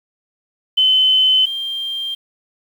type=tone pair in turn; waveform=sine; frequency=3048 / 3180 Hz; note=G7 / G7; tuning=-49 / +24 cents; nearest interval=minor second; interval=73 cents; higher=second; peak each=-10 / -21 dBFS; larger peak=first; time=0.77-1.46 / 1.46-2.15 s; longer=neither; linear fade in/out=10 ms; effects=7-bit